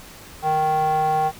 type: tone with band-pass filter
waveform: square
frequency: 155.56 Hz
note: D#3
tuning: in tune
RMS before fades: -20 dBFS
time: 0.42-1.32 s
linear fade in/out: 50 ms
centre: 780 Hz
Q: 5
effects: pink hiss -42 dBFS RMS until 1.39 s